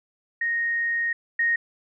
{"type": "tone pair in turn", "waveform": "sine", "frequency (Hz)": [1863, 1863], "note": ["A#6", "A#6"], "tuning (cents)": [-2, -2], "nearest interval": "unison", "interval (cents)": 0, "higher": "neither", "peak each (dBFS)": [-22, -19], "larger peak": "second", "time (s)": [[0.41, 1.13], [1.39, 1.56]], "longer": "first", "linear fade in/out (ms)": 5, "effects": []}